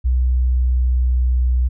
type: tone with pitch glide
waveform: sine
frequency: 62.7 to 62.16 Hz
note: B1 to B1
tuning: +27 to +12 cents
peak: -13 dBFS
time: 0.04-1.69 s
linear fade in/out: 20 ms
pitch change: -15 cents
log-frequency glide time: 0.25-1.48 s
effects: none